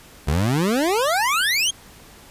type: exponential sweep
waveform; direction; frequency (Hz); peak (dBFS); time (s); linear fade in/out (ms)
25% pulse; up; 67.4 to 3322; -14; 0.27-1.71; 10
effects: pink hiss -46 dBFS RMS until 2.3 s + resampled to 32000 Hz